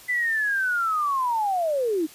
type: linear sweep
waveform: sine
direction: down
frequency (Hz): 2009 to 293.7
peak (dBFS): -21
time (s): 0.08-2.07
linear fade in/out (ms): 20
effects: white hiss -47 dBFS RMS until 2.14 s + resampled to 32000 Hz